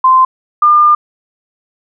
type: tone pair in turn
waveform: sine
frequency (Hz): 1038 / 1203.4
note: C6 / D6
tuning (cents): -14 / +42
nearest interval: minor third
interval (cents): 256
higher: second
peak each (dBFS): -4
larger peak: neither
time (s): 0.04-0.25 / 0.62-0.95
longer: second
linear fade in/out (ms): 5
effects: none